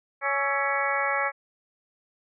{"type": "harmonic tone with a mistuned harmonic", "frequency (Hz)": 279, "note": "C#4", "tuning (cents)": 11, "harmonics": [2, 3, 4, 5, 6, 7, 8], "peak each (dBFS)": [-31, -31, -31, -31, -31, -31, -31], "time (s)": [0.21, 1.32], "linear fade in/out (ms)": 50, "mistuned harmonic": 5, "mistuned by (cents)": -75, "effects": []}